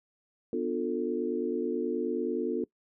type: chord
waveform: sine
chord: B half-diminished seventh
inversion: none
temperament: just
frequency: 246.9 / 296.3 / 355.6 / 444.5 Hz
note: B3 / D4 / F4 / A4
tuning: 0 / +15 / +31 / +18 cents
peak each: -34 / -35 / -32 / -32 dBFS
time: 0.53-2.64 s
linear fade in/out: 2 ms
effects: noise-tail reverb RT60 0.1 s tail -22 dB re dry